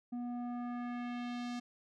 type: tone with low-pass filter sweep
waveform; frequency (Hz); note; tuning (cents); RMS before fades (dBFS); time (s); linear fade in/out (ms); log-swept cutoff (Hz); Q
square; 242.6; B3; -31; -40; 0.12-1.6; 10; 490 to 6000; 1.2
effects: none